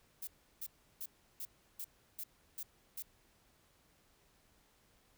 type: noise bursts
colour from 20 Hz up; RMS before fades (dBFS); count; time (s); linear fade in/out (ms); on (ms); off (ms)
violet; -43; 8; 0.22-3.024; 5; 53; 340
effects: pink hiss -70 dBFS RMS until 5.17 s